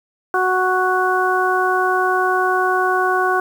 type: harmonic tone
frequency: 370 Hz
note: F#4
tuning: in tune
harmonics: 1 / 2 / 3 / 4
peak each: -20 / -20 / -20 / -20 dBFS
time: 0.34-3.4 s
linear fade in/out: 2 ms
effects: 7-bit